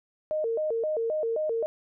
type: tone with vibrato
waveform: sine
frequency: 531 Hz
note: C5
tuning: 25 cents sharp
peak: -25 dBFS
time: 0.31-1.66 s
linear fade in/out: 0 ms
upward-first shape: square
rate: 3.8 Hz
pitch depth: 260 cents each way
effects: none